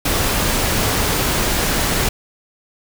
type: noise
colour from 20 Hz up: pink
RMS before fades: -18 dBFS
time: 0.05-2.09 s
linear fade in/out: 5 ms
effects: none